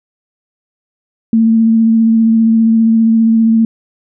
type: tone with vibrato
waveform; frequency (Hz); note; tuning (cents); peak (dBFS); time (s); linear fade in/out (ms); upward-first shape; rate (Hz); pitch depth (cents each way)
sine; 225.2; A3; +40; -6; 1.33-3.65; 2; sine; 15; 17
effects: none